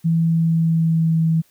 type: tone with pitch glide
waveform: sine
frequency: 164.81 to 162.17 Hz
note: E3 to E3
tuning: 0 to -28 cents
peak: -14 dBFS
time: 0.04-1.42 s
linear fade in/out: 20 ms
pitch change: -28 cents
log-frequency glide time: 0.25-1.23 s
effects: white hiss -58 dBFS RMS until 1.5 s